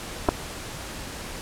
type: clicks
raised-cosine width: 1 ms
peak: -5 dBFS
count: 2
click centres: 0.287 / 0.29 s
effects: pink hiss -36 dBFS RMS until 1.41 s + low-pass 11000 Hz 12 dB/octave